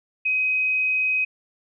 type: tone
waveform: sine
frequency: 2523 Hz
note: D#7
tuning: 23 cents sharp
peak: -19 dBFS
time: 0.25-1.25 s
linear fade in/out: 10 ms
effects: none